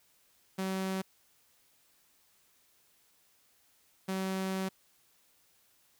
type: tone pair in turn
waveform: sawtooth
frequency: 190 / 190 Hz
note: F#3 / F#3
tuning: +46 / +46 cents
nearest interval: unison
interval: 0 cents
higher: neither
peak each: -28 / -28 dBFS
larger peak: neither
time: 0.58-1.02 / 4.08-4.69 s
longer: second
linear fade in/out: 10 ms
effects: white hiss -68 dBFS RMS until 5.99 s